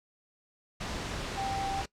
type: tone in noise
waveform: sine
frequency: 784 Hz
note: G5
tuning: in tune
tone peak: -31 dBFS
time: 1.37-1.82 s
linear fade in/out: 10 ms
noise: pink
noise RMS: -36 dBFS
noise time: 0.8-1.86 s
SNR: +2 dB
effects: noise-tail reverb RT60 0.1 s tail -21 dB re dry + low-pass 6000 Hz 12 dB/octave